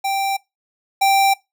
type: tone pair in turn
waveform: square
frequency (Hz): 784 / 784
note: G5 / G5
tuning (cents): 0 / 0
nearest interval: unison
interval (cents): 0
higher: neither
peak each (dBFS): -19 / -13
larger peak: second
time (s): 0.04-0.37 / 1.01-1.34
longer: neither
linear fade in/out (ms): 10
effects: noise-tail reverb RT60 0.2 s tail -21 dB re dry